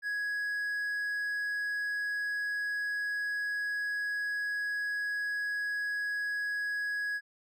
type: tone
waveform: triangle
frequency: 1667 Hz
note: G#6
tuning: 6 cents sharp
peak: -29 dBFS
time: 0.02-7.21 s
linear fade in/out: 50 ms
effects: none